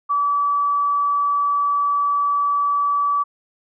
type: tone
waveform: sine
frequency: 1150 Hz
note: D6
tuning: 37 cents flat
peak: -16 dBFS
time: 0.09-3.24 s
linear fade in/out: 20 ms
effects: none